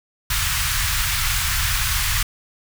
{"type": "band-stop noise", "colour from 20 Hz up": "pink", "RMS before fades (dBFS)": -21, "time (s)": [0.3, 2.23], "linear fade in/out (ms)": 5, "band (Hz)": [110, 1200], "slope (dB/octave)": 24, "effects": []}